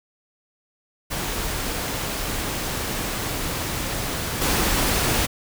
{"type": "noise with level steps", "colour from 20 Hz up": "pink", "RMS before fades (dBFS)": [-27, -21], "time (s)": [1.1, 5.27], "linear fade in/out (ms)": 20, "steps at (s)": 4.41, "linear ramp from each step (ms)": 10, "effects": []}